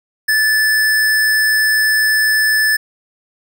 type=tone; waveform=square; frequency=1744 Hz; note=A6; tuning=16 cents flat; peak=-12 dBFS; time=0.28-2.77 s; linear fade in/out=10 ms; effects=none